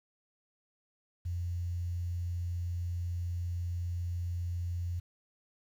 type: tone with quantisation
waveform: sine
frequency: 87.31 Hz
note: F2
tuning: in tune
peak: -32 dBFS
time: 1.25-5 s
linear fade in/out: 10 ms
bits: 10
effects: none